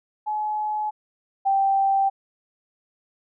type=tone pair in turn; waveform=sine; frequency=850 / 782.5 Hz; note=G#5 / G5; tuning=+40 / -3 cents; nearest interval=minor second; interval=143 cents; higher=first; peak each=-23 / -17 dBFS; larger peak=second; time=0.26-0.91 / 1.45-2.1 s; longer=neither; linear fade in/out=20 ms; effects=none